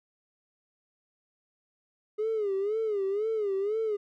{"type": "tone with vibrato", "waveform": "triangle", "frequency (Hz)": 415.3, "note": "G#4", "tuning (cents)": 0, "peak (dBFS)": -23, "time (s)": [2.18, 3.97], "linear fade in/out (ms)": 20, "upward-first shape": "sine", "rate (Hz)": 2, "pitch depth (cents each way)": 130, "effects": ["tanh soft clip ceiling -23 dBFS"]}